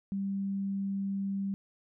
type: tone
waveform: sine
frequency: 196.5 Hz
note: G3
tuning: 4 cents sharp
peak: -30 dBFS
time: 0.12-1.54 s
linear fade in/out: 0 ms
effects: none